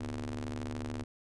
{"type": "ring-modulated tone", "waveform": "sawtooth", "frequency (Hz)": 73.8, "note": "D2", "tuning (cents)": 9, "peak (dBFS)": -29, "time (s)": [0, 1.04], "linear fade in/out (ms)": 10, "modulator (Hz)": 174, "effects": ["resampled to 22050 Hz"]}